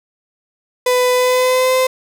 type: tone with pitch glide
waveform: 35% pulse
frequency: 499.5 to 515.9 Hz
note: B4 to C5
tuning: +20 to -24 cents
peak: -10 dBFS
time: 0.86-1.87 s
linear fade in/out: 5 ms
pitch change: +56 cents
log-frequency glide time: 1.13-1.76 s
effects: none